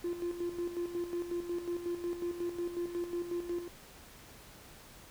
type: tone with tremolo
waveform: triangle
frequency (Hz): 347.6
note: F4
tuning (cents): -8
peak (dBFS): -29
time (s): 0.04-3.68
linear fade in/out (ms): 5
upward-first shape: square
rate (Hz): 5.5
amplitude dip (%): 65
effects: tanh soft clip ceiling -27 dBFS + pink hiss -54 dBFS RMS until 5.1 s